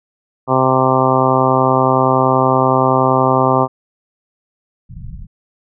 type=harmonic tone; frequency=130.6 Hz; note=C3; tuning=3 cents flat; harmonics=1 / 2 / 3 / 4 / 5 / 6 / 7 / 8 / 9; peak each=-19 / -19 / -19 / -19 / -19 / -19 / -19 / -19 / -19 dBFS; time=0.47-3.68 s; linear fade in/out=50 ms
type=low-pass noise; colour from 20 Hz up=pink; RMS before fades=-30 dBFS; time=4.89-5.27 s; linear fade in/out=20 ms; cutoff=180 Hz; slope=48 dB/octave
effects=none